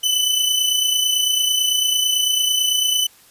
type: tone pair together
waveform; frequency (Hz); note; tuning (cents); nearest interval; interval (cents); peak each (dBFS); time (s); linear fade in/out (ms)
sawtooth; 2982 / 3011; F#7 / F#7; +13 / +30; unison; 17; -19 / -14; 0.03-3.07; 10
effects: white hiss -50 dBFS RMS until 3.3 s + resampled to 32000 Hz